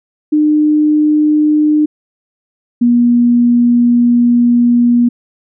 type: tone pair in turn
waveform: sine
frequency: 302.5 / 240.1 Hz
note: D#4 / B3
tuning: -49 / -49 cents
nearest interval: major third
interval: 400 cents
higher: first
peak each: -7 / -6 dBFS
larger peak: second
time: 0.32-1.86 / 2.81-5.09 s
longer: second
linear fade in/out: 10 ms
effects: none